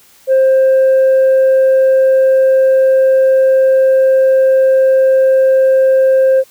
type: tone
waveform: sine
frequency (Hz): 528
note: C5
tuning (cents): +16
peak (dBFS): -4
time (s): 0.27-6.44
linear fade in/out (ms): 50
effects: tanh soft clip ceiling -5 dBFS + white hiss -46 dBFS RMS until 6.5 s